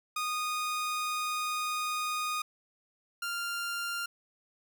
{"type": "tone pair in turn", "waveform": "sawtooth", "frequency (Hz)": [1235, 1393.8], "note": ["D#6", "F6"], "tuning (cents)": [-13, -4], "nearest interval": "major second", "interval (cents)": 209, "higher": "second", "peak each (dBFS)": [-27, -29], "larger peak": "first", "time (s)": [[0.16, 2.42], [3.22, 4.06]], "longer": "first", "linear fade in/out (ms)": 5, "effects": ["11-bit"]}